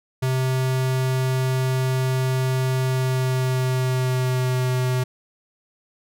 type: tone with pitch glide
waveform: square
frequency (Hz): 130 to 127.4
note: C3 to C3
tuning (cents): -11 to -46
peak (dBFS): -20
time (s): 0.22-5.04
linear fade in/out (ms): 10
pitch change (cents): -35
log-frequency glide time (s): 2.84-4.71
effects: none